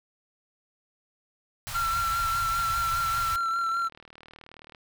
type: band-stop noise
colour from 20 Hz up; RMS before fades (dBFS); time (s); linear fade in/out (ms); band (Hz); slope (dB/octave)
pink; -35; 1.67-3.36; 0; 130 to 840; 24
type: tone with vibrato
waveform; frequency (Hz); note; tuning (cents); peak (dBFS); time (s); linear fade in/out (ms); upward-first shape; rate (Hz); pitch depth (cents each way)
triangle; 1357; E6; +50; -23; 1.74-3.89; 20; triangle; 5; 34
type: click train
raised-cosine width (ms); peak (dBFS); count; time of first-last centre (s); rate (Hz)
0.3; -31; 63; 3.15-4.748; 38.8
effects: none